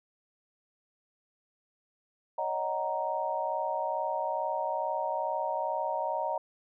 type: chord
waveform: sine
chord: D# minor seventh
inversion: third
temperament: just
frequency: 560 / 622.3 / 746.7 / 933.4 Hz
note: C#5 / D#5 / F#5 / A#5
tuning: +18 / 0 / +16 / +2 cents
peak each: -37 / -34 / -36 / -32 dBFS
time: 2.38-6.38 s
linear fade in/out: 5 ms
effects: none